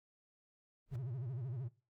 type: noise with exponential growth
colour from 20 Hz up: brown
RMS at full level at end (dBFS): -42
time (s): 0.86-0.96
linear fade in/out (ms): 5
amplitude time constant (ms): 21
type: tone with vibrato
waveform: triangle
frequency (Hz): 125.7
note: B2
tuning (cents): +31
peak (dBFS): -37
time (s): 0.91-1.69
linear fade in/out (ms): 20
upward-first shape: sine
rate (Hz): 13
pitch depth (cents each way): 190
effects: noise-tail reverb RT60 0.3 s tail -18 dB re dry